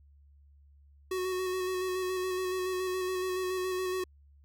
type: tone with vibrato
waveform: square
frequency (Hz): 370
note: F#4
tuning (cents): 0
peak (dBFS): -31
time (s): 1.11-4.04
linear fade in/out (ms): 5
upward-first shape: square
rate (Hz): 7.1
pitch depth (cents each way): 18
effects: added 71 Hz sine -56 dBFS peak until 4.44 s